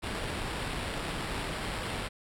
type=noise with sample-and-hold; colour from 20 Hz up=pink; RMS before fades=-35 dBFS; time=0.02-2.09 s; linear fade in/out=20 ms; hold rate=6300 Hz; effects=low-pass 11000 Hz 12 dB/octave